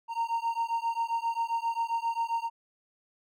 triangle beating tone pair, 919 / 926.5 Hz, A#5 / A#5, -25 / -11 cents, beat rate 7.5 Hz, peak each -29 dBFS, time 0.08-2.5 s, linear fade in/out 50 ms, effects none

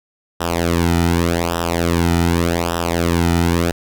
sawtooth tone with flanger, 85.1 Hz, F2, 44 cents flat, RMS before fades -17 dBFS, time 0.4-3.72 s, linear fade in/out 10 ms, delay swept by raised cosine 0.45 to 1.85 ms, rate 0.85 Hz, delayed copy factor -0.85, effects none

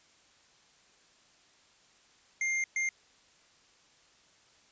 square tone bursts at uneven times, 2110 Hz, C7, 14 cents sharp, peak -29 dBFS, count 2, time 2.41-2.64 / 2.76-2.89 s, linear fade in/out 2 ms, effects white hiss -63 dBFS RMS until 4.71 s + resampled to 16000 Hz

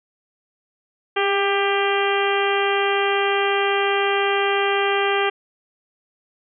harmonic tone with a mistuned harmonic, 396.6 Hz, G4, 20 cents sharp, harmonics 1 / 2 / 3 / 4 / 5 / 6 / 7 / 8, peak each -21 / -24 / -26 / -27 / -28 / -29 / -29 / -30 dBFS, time 1.16-5.3 s, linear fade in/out 10 ms, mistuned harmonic 1, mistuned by +19 cents, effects none

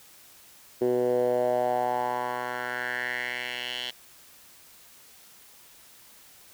10% pulse tone with band-pass filter sweep, 123.47 Hz, B2, in tune, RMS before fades -28 dBFS, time 0.81-3.91 s, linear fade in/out 10 ms, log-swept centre 380 to 3300 Hz, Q 3.7, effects white hiss -53 dBFS RMS until 6.53 s

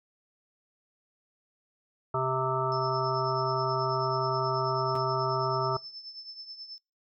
harmonic tone, 130.81 Hz, C3, in tune, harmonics 1 / 3 / 5 / 7 / 9 / 10, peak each -33 / -33 / -33 / -33 / -33 / -33 dBFS, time 2.14-5.77 s, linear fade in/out 5 ms
sine tone with tremolo, 5274 Hz, E8, in tune, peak -38 dBFS, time 2.72-6.78 s, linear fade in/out 0 ms, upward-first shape triangle, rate 9.3 Hz, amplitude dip 75%
sawtooth tone with exponential decay, 124.6 Hz, B2, 16 cents sharp, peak -32 dBFS, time 4.95-5.04 s, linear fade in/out 5 ms, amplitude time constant 18 ms
effects noise-tail reverb RT60 0.3 s tail -24 dB re dry

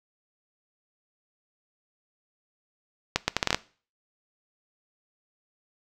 accelerating click train, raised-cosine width 0.2 ms, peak -4 dBFS, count 8, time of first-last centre 3.16-3.546 s, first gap 120 ms, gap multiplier 0.72, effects noise-tail reverb RT60 0.4 s tail -20 dB re dry

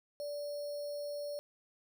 sine tone with sample-and-hold, 581 Hz, D5, 19 cents flat, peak -37 dBFS, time 0.2-1.39 s, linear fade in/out 0 ms, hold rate 4900 Hz, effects none

